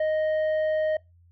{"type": "tone with tanh clipping", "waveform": "triangle", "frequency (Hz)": 622, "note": "D#5", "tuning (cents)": -1, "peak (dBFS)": -23, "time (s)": [0, 0.97], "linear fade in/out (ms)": 5, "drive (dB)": 10, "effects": ["noise-tail reverb RT60 0.2 s tail -23 dB re dry", "added 86 Hz sine -54 dBFS peak until 1.31 s"]}